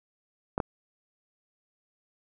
clicks, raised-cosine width 1 ms, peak -13 dBFS, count 2, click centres 0.579 / 0.602 s, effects none

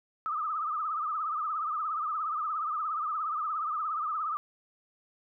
sine tone with vibrato, 1244.5 Hz, D#6, in tune, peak -29 dBFS, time 0.26-4.37 s, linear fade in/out 0 ms, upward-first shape triangle, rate 17 Hz, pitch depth 120 cents each way, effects none

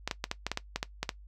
clicks, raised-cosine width 0.2 ms, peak -13 dBFS, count 11, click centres 0.076 / 0.112 / 0.241 / 0.314 / 0.466 / 0.516 / 0.574 / 0.76 / 0.829 / 1.03 / 1.092 s, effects noise-tail reverb RT60 0.1 s tail -18 dB re dry + added 50 Hz sine -48 dBFS peak until 1.27 s

